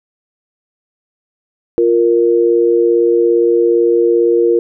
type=tone pair together; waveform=sine; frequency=349.2 / 466.8 Hz; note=F4 / A#4; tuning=0 / +2 cents; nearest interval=perfect fourth; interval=502 cents; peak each=-11 dBFS; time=1.78-4.59 s; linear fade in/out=0 ms; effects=none